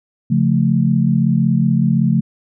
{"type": "chord", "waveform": "sine", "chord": "Db augmented", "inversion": "none", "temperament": "equal", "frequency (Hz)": [138.59, 174.61, 220], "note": ["Db3", "F3", "A3"], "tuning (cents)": [0, 0, 0], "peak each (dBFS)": -16, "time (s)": [0.3, 2.21], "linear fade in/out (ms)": 10, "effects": []}